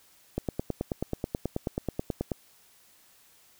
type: click train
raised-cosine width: 2 ms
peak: -15 dBFS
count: 19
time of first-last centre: 0.38-2.318 s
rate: 9.29 Hz
effects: white hiss -60 dBFS RMS until 3.59 s